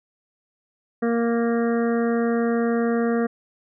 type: harmonic tone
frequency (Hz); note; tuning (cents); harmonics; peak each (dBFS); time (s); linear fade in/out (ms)
233.1; A#3; 0; 1 / 2 / 3 / 5 / 6 / 7 / 8; -21 / -23 / -31 / -35 / -37 / -38 / -38; 1.02-3.27; 10
effects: none